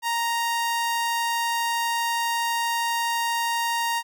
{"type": "tone", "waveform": "sawtooth", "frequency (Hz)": 932.3, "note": "A#5", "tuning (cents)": 0, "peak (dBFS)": -19, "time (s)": [0.02, 4.03], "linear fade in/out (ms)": 50, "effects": []}